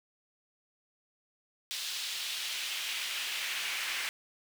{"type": "noise with high-pass filter sweep", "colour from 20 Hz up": "brown", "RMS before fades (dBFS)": -36, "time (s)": [1.71, 4.09], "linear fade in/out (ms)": 0, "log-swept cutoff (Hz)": [3700, 2200], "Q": 1.7, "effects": []}